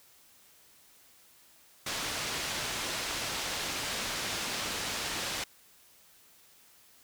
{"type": "low-pass noise", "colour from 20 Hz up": "white", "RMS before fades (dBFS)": -35, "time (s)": [1.86, 5.44], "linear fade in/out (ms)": 5, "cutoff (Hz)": 5400, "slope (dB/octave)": 12, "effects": ["white hiss -60 dBFS RMS until 7.03 s"]}